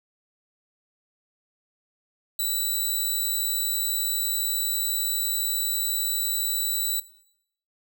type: tone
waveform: 5% pulse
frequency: 3951 Hz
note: B7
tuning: in tune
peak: -16 dBFS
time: 2.39-7 s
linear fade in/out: 5 ms
effects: noise-tail reverb RT60 0.7 s tail -17 dB re dry